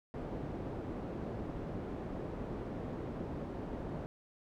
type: low-pass noise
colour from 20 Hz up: white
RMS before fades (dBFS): -41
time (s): 0.14-4.06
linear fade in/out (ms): 0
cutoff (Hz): 400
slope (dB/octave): 12
effects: none